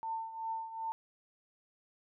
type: tone with tremolo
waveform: sine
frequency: 898 Hz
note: A5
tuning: 35 cents sharp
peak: -33 dBFS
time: 0.03-0.92 s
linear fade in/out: 0 ms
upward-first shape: triangle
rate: 2.6 Hz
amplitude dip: 75%
effects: none